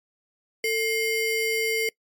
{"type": "ring-modulated tone", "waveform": "square", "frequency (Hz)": 1285, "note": "E6", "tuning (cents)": -45, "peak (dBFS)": -20, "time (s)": [0.64, 1.89], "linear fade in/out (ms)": 2, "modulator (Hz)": 839, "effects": ["noise-tail reverb RT60 0.1 s tail -24 dB re dry", "MP3 96 kbps"]}